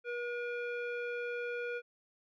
square tone with low-pass filter, 480.6 Hz, B4, 47 cents flat, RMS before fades -38 dBFS, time 0.04-1.82 s, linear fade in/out 50 ms, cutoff 2000 Hz, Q 7.2, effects none

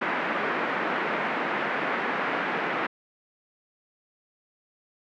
white band-pass noise, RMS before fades -28 dBFS, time 0.01-2.87 s, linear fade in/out 10 ms, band 190 to 2000 Hz, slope 24 dB/octave, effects none

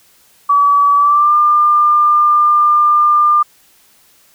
sine tone with pitch glide, 1144 to 1198.8 Hz, D6 to D6, -46 to +35 cents, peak -7 dBFS, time 0.49-3.43 s, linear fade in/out 10 ms, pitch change +81 cents, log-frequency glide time 0.96-1.34 s, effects white hiss -50 dBFS RMS until 4.34 s

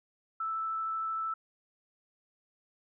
sine tone with vibrato, 1318.5 Hz, E6, in tune, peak -31 dBFS, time 0.4-1.34 s, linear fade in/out 5 ms, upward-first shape triangle, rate 13 Hz, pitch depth 8 cents each way, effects none

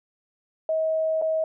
sine tone with dropouts, 637 Hz, D#5, 41 cents sharp, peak -21 dBFS, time 0.69-1.44 s, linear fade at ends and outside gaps 2 ms, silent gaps 1.215-1.221 s, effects none

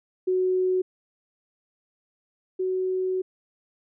sine tone pair in turn, 370 / 372.6 Hz, F#4 / F#4, 0 / +12 cents, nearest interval unison, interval 12 cents, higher second, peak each -20 / -23 dBFS, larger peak first, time 0.27-0.82 / 2.59-3.22 s, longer second, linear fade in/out 10 ms, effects none

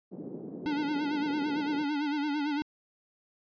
white band-pass noise, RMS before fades -41 dBFS, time 0.11-1.85 s, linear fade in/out 20 ms, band 180 to 390 Hz, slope 24 dB/octave
square tone with vibrato, 293.3 Hz, D4, 2 cents flat, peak -29 dBFS, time 0.66-2.62 s, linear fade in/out 0 ms, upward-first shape sine, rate 8.9 Hz, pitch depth 70 cents each way
effects resampled to 11025 Hz

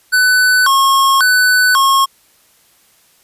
square tone with vibrato, 1276 Hz, D#6, 43 cents sharp, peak -9 dBFS, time 0.12-2.06 s, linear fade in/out 20 ms, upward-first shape square, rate 0.92 Hz, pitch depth 280 cents each way, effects white hiss -52 dBFS RMS until 3.23 s + resampled to 32000 Hz

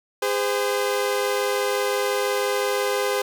sawtooth tone pair together, 407.2 / 513 Hz, G#4 / C5, -34 / -34 cents, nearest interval major third, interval 400 cents, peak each -20 dBFS, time 0.22-3.22 s, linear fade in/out 5 ms, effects none

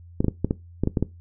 clicks, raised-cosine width 3 ms, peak -8 dBFS, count 9, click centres 0.205 / 0.245 / 0.283 / 0.446 / 0.509 / 0.836 / 0.874 / 0.972 / 1.026 s, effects noise-tail reverb RT60 0.2 s tail -19 dB re dry + added 86 Hz sine -43 dBFS peak until 1.2 s

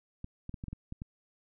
clicks, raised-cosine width 5 ms, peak -27 dBFS, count 8, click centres 0.244 / 0.494 / 0.542 / 0.639 / 0.683 / 0.73 / 0.924 / 1.019 s, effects none

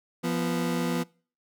30% pulse tone pair together, 172.61 / 245.8 Hz, F3 / B3, -20 / -8 cents, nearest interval tritone, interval 612 cents, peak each -26 dBFS, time 0.23-1.04 s, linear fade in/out 20 ms, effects noise-tail reverb RT60 0.4 s tail -24 dB re dry

